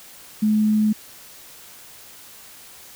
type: tone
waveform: sine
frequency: 213.9 Hz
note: A3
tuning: 49 cents flat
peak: -15 dBFS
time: 0.42-0.93 s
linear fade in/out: 10 ms
effects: white hiss -44 dBFS RMS until 2.95 s